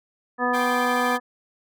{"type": "harmonic tone", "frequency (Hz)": 246.9, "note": "B3", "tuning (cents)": 0, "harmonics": [1, 2, 3, 4, 5, 7], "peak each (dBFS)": [-27, -27, -27, -27, -27, -27], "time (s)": [0.38, 1.2], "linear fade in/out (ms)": 50}
{"type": "chord", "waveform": "15% pulse", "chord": "G suspended fourth", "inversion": "none", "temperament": "equal with one note detuned", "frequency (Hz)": [787.6, 1046.5, 1174.7], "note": ["G5", "C6", "D6"], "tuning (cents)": [8, 0, 0], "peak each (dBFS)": [-26, -31, -29], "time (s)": [0.53, 1.18], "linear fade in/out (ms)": 20}
{"effects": []}